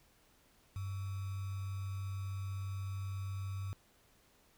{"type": "tone with sample-and-hold", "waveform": "sine", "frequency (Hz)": 96.9, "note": "G2", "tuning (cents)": -20, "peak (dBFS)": -37, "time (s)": [0.76, 3.73], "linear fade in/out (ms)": 0, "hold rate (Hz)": 1225, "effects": ["pink hiss -68 dBFS RMS until 4.57 s"]}